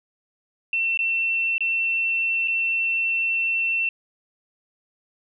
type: tone with dropouts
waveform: sine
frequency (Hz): 2696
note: E7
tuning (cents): +38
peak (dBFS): -20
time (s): 0.73-3.89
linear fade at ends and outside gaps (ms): 2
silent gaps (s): 0.974-0.99 / 1.581-1.606 / 2.476-2.481
effects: none